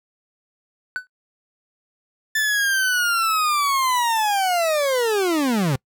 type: tone with exponential decay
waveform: triangle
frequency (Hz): 1500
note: F#6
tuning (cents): +23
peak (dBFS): -17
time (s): 0.96-1.07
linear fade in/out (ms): 0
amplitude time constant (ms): 23
type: linear sweep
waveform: 40% pulse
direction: down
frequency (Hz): 1764 to 122.9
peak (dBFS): -17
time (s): 2.35-5.76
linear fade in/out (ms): 5
effects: noise-tail reverb RT60 0.1 s tail -26 dB re dry